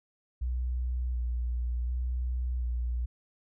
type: tone with vibrato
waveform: sine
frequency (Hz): 61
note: B1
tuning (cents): -21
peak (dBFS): -28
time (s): 0.41-3.06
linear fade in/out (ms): 10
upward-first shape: square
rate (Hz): 0.68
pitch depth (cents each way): 24
effects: none